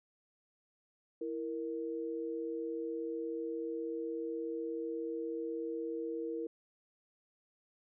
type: tone pair together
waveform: sine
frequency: 329.7 / 466.2 Hz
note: E4 / A#4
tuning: 0 / 0 cents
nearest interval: tritone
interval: 600 cents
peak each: -39 / -38 dBFS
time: 1.21-6.47 s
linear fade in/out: 5 ms
effects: none